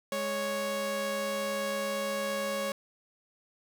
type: tone pair together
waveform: sawtooth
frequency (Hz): 207.7 / 554.4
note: G#3 / C#5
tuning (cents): 0 / 0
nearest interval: octave + perfect fourth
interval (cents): 1700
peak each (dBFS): -34 / -27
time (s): 0.12-2.72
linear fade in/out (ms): 2
effects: none